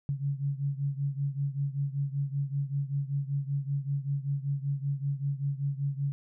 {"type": "beating tone pair", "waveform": "sine", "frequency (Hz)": [138.59, 143.79], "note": ["C#3", "D3"], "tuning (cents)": [0, -36], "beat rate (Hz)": 5.2, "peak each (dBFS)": [-30, -33], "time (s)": [0.09, 6.12], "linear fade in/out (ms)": 0, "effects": []}